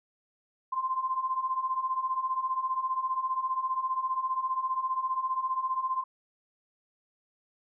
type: beating tone pair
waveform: sine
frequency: 1032 / 1047 Hz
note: C6 / C6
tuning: -24 / +1 cents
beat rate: 15 Hz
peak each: -33 / -29 dBFS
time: 0.72-6.04 s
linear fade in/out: 10 ms
effects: none

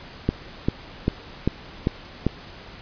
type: click train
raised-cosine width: 3 ms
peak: -6 dBFS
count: 6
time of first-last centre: 0.29-2.266 s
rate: 2.53 Hz
effects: pink hiss -42 dBFS RMS until 2.81 s + resampled to 11025 Hz

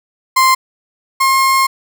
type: tone pair in turn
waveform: 35% pulse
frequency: 1046.5 / 1069.1 Hz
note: C6 / C6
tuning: 0 / +37 cents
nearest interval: unison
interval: 37 cents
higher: second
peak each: -6 / -8 dBFS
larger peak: first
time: 0.36-0.55 / 1.2-1.67 s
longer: second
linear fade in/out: 10 ms
effects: none

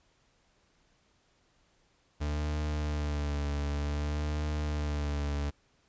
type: tone with vibrato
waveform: 40% pulse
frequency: 73.7 Hz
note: D2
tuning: 7 cents sharp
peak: -29 dBFS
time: 2.2-5.51 s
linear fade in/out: 20 ms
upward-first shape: sine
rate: 0.55 Hz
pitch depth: 36 cents each way
effects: pink hiss -69 dBFS RMS until 5.88 s + resampled to 16000 Hz

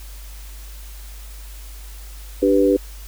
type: chord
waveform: sine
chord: G major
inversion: second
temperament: equal with one note detuned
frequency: 293.7 / 390.6 / 493.9 Hz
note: D4 / G4 / B4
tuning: 0 / -6 / 0 cents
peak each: -17 dBFS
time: 2.42-2.77 s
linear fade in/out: 10 ms
effects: added 50 Hz sine -34 dBFS peak until 3.07 s + white hiss -44 dBFS RMS until 3.07 s

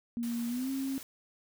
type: tone with pitch glide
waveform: sine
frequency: 235.4 to 268.8 Hz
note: A#3 to C4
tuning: +17 to +47 cents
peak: -31 dBFS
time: 0.17-0.98 s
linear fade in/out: 0 ms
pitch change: +230 cents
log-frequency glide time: 0.48-0.7 s
type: noise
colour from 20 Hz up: white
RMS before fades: -47 dBFS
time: 0.23-1.03 s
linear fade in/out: 0 ms
effects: none

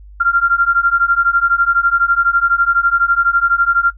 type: beating tone pair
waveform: sine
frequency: 1380 / 1392 Hz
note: F6 / F6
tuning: -21 / -6 cents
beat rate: 12 Hz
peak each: -13 dBFS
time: 0.2-3.91 s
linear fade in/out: 10 ms
effects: noise-tail reverb RT60 0.1 s tail -18 dB re dry + added 50 Hz sine -35 dBFS peak until 3.97 s

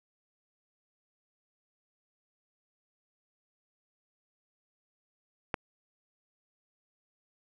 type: click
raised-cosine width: 0.5 ms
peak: -14 dBFS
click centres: 5.542 s
effects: none

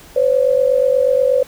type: tone pair together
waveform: sine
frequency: 510 / 558.3 Hz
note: C5 / C#5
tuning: -44 / +12 cents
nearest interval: major second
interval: 156 cents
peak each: -13 / -15 dBFS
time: 0.16-1.43 s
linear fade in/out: 5 ms
effects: pink hiss -42 dBFS RMS until 1.47 s

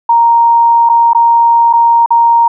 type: tone with dropouts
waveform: sine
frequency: 932.3 Hz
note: A#5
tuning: in tune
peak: -4 dBFS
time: 0.09-2.48 s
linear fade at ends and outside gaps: 5 ms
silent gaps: 0.891-0.896 / 1.133-1.148 / 1.729-1.734 / 2.061-2.105 s
effects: none

